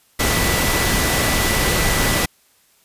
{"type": "tone in noise", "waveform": "sine", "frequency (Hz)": 1975.5, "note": "B6", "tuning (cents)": 0, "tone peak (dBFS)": -25, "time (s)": [0.19, 2.26], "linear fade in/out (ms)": 10, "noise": "pink", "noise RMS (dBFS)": -18, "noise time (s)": [0.19, 2.26], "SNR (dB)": -10, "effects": ["white hiss -57 dBFS RMS until 2.84 s", "resampled to 32000 Hz"]}